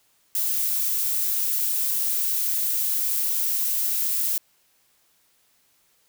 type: noise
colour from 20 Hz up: violet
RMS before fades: -24 dBFS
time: 0.35-4.38 s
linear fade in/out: 2 ms
effects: white hiss -64 dBFS RMS until 6.08 s